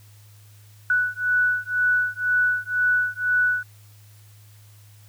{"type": "beating tone pair", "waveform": "sine", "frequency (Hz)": [1480, 1482], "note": ["F#6", "F#6"], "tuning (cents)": [0, 2], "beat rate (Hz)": 2, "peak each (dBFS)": -22, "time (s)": [0.9, 3.63], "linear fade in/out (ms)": 2, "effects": ["added 104 Hz sine -47 dBFS peak until 5.08 s", "white hiss -56 dBFS RMS until 5.08 s"]}